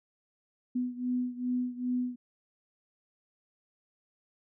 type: beating tone pair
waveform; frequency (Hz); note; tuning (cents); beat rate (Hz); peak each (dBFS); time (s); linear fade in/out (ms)
sine; 248 / 250.5; B3 / B3; +7 / +25; 2.5; -31 / -34; 0.75-2.16; 10
effects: none